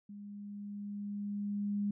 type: tone with level ramp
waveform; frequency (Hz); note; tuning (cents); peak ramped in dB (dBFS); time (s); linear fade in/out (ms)
sine; 204; G#3; -31; -45 to -30; 0.09-1.91; 5
effects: none